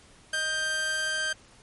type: tone pair together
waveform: sawtooth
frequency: 625 / 1574.9 Hz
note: D#5 / G6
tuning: +8 / +8 cents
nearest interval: octave + major third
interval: 1600 cents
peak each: -35 / -23 dBFS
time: 0.33-1.33 s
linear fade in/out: 5 ms
effects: pink hiss -55 dBFS RMS until 1.62 s + MP3 48 kbps